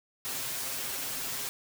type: noise with comb filter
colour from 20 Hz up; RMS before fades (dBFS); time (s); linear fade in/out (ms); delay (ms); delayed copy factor
white; -35; 0.25-1.49; 0; 7.5; +1
effects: none